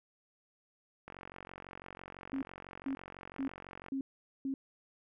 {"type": "click train", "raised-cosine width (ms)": 0.5, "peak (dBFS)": -31, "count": 130, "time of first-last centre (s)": [1.08, 3.884], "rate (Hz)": 46}
{"type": "tone bursts", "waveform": "sine", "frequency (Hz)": 270, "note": "C#4", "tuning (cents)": -45, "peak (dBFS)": -33, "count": 5, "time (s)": [2.33, 4.54], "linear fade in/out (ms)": 2, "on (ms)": 90, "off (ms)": 440}
{"effects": []}